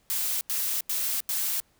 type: noise bursts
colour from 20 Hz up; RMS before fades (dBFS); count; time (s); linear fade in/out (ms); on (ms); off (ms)
blue; -28; 4; 0.1-1.601; 0; 310; 87
effects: pink hiss -66 dBFS RMS until 1.79 s